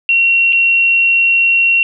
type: tone with dropouts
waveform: sine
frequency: 2736 Hz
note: F7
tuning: 36 cents flat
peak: -8 dBFS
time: 0.09-1.83 s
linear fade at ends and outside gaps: 1 ms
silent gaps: 0.525-0.53 s
effects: none